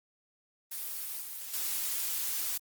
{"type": "noise with level steps", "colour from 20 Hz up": "blue", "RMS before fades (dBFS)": [-38, -41, -33], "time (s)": [0.71, 2.58], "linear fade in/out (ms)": 10, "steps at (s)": [1.21, 1.53], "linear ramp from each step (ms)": 10, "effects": ["Opus 32 kbps"]}